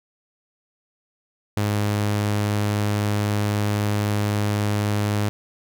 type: tone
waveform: sawtooth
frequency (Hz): 103.83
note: G#2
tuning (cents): 0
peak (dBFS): -16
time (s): 1.57-5.29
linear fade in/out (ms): 0
effects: none